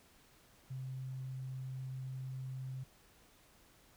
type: tone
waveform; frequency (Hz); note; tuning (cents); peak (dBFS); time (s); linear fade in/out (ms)
sine; 130.81; C3; 0; -40; 0.7-2.84; 10
effects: pink hiss -65 dBFS RMS until 3.96 s